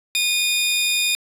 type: tone pair together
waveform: sawtooth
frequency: 2461 / 3646 Hz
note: D#7 / A#7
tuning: -20 / -39 cents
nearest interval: perfect fifth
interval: 681 cents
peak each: -17 / -18 dBFS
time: 0.15-1.15 s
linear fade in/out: 0 ms
effects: resampled to 32000 Hz + 7-bit